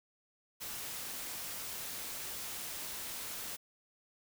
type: noise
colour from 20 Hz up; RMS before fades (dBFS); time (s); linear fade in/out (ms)
white; -42; 0.6-3.57; 20
effects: none